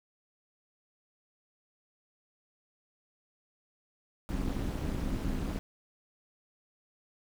brown noise with amplitude modulation, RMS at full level -29 dBFS, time 4.29-5.59 s, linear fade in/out 0 ms, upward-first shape sine, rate 230 Hz, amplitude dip 95%, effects none

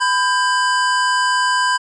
square tone pair together, 1002 / 1590.6 Hz, B5 / G6, +25 / +25 cents, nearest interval minor sixth, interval 800 cents, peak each -17 / -19 dBFS, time 0-1.78 s, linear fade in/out 20 ms, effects resampled to 22050 Hz

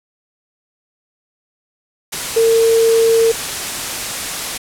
sine tone in noise, 454.6 Hz, A#4, 43 cents flat, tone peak -9 dBFS, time 2.36-3.32 s, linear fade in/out 10 ms, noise white, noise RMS -22 dBFS, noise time 2.12-4.58 s, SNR +10 dB, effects low-pass 11000 Hz 12 dB/octave

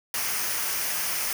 white noise with comb filter, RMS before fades -28 dBFS, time 0.14-1.33 s, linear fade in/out 2 ms, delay 0.26 ms, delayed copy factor -0.5, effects none

